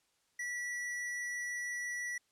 square tone, 1949 Hz, B6, 23 cents flat, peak -37 dBFS, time 0.39-2.18 s, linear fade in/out 5 ms, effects white hiss -75 dBFS RMS until 2.31 s + low-pass 9000 Hz 12 dB/octave

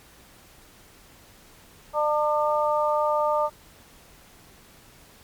harmonic tone, 300.3 Hz, D4, 39 cents sharp, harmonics 2 / 3 / 4, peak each -23 / -25 / -26 dBFS, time 1.93-3.5 s, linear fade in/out 50 ms, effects pink hiss -52 dBFS RMS until 5.23 s + MP3 96 kbps

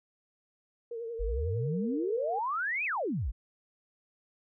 sine tone with vibrato, 461.9 Hz, A#4, 16 cents flat, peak -35 dBFS, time 0.91-2.39 s, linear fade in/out 5 ms, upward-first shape triangle, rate 11 Hz, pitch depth 64 cents each way
sine exponential two-way sweep, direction up then down, 42.99 to 2637 to 42.99 Hz, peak -29 dBFS, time 1.19-3.32 s, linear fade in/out 20 ms, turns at 2.85 s
effects none

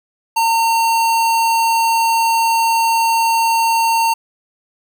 square tone, 912 Hz, A#5, 38 cents flat, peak -13 dBFS, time 0.36-4.14 s, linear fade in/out 10 ms, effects 9-bit

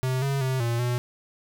square tone with pitch steps, 129.4 / 138 / 130.7 / 117.5 / 122.3 Hz, C3 / C#3 / C3 / A#2 / B2, -19 / -7 / -1 / +14 / -16 cents, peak -24 dBFS, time 0.03-0.98 s, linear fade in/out 0 ms, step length 190 ms, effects none

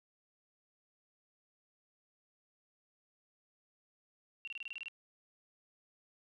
sine tone bursts, 2745 Hz, F7, 31 cents flat, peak -40 dBFS, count 9, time 4.45-4.883 s, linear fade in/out 0 ms, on 25 ms, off 26 ms, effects none

